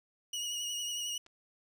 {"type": "tone with vibrato", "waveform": "25% pulse", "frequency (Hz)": 2900, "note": "F#7", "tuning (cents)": -35, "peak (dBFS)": -31, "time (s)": [0.33, 1.18], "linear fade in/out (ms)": 5, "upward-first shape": "triangle", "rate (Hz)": 11, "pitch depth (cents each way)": 38}
{"type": "clicks", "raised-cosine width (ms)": 0.2, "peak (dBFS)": -40, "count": 2, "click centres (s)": [1.263, 1.266]}
{"effects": []}